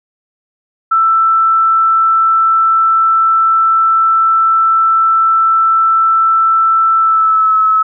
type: tone with pitch glide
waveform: sine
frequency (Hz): 1328 to 1295.4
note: E6 to E6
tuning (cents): +12 to -31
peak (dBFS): -7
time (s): 0.91-7.83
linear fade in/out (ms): 10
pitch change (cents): -43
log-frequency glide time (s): 6.96-7.56
effects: none